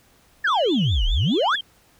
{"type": "exponential two-way sweep", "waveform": "sine", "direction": "down then up", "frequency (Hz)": [1829, 34.17, 1829], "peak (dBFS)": -16, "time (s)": [0.44, 1.56], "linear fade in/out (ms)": 10, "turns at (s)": 1.08}
{"type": "tone with vibrato", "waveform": "sine", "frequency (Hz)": 3209, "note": "G7", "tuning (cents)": 40, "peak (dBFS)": -25, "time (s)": [0.47, 1.61], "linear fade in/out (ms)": 5, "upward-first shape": "triangle", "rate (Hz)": 4.9, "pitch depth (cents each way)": 200}
{"effects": ["tanh soft clip ceiling -13 dBFS", "pink hiss -57 dBFS RMS until 1.99 s"]}